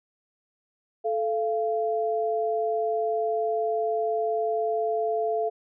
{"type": "tone pair together", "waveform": "sine", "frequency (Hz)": [437.2, 687], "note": ["A4", "F5"], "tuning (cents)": [-11, -29], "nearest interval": "minor sixth", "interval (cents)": 782, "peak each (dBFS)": -26, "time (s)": [1.04, 5.5], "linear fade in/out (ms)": 20, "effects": []}